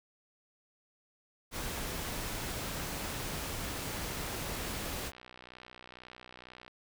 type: noise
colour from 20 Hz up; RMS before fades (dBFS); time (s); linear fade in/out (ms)
pink; -38; 1.51-5.12; 50
type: click train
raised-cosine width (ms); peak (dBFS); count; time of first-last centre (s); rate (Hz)
0.3; -33; 155; 4.2-6.68; 62.1
effects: none